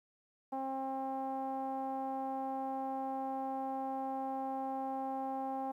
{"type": "tone with low-pass filter", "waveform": "sawtooth", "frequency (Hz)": 266.7, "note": "C4", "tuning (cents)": 33, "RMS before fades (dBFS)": -38, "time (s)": [0.52, 5.72], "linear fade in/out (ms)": 10, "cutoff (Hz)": 850, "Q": 6.5, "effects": ["12-bit"]}